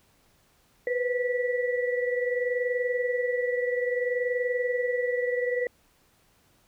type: tone cluster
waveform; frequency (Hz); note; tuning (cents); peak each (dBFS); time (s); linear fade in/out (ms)
sine; 490.4 / 511 / 1955; B4 / C5 / B6; -12 / -41 / -18; -26 / -32 / -32; 0.87-5.67; 2
effects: pink hiss -64 dBFS RMS until 6.67 s